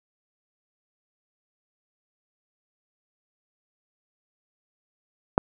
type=click; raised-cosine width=1 ms; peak=-3 dBFS; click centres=5.379 s; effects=none